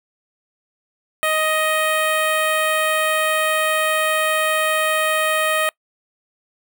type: tone with notch filter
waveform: 10% pulse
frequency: 625 Hz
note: D#5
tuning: 8 cents sharp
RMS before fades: -19 dBFS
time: 1.23-5.69 s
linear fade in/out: 0 ms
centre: 4800 Hz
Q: 1
effects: noise-tail reverb RT60 0.1 s tail -25 dB re dry